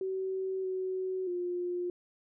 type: tone with pitch steps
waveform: sine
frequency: 379.5 / 374.2 / 354.8 Hz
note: F#4 / F#4 / F4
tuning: +44 / +20 / +27 cents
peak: -31 dBFS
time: 0.01-1.9 s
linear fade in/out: 2 ms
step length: 630 ms
effects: none